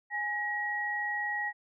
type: tone pair together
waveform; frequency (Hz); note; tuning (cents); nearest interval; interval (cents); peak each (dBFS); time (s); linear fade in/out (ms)
sine; 830.2 / 1903; G#5 / A#6; -1 / +35; octave + major second; 1436; -36 / -31; 0.1-1.53; 50
effects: none